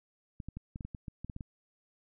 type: clicks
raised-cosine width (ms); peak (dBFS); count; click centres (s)
5; -28; 12; 0.402 / 0.486 / 0.57 / 0.759 / 0.808 / 0.85 / 0.948 / 1.082 / 1.246 / 1.298 / 1.364 / 1.408
effects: none